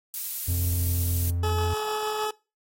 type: noise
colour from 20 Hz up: violet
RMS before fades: -30 dBFS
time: 0.14-1.3 s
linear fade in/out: 0 ms
type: tone with pitch glide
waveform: triangle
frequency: 87.31 to 86.56 Hz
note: F2 to F2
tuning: 0 to -15 cents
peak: -22 dBFS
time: 0.48-1.74 s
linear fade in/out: 5 ms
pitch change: -15 cents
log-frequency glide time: 0.82-1.16 s
type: tone with tremolo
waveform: 20% pulse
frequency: 427.9 Hz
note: A4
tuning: 48 cents flat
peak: -21 dBFS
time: 1.43-2.31 s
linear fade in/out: 5 ms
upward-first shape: triangle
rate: 6.6 Hz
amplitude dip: 25%
effects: noise-tail reverb RT60 0.3 s tail -22 dB re dry + AAC 48 kbps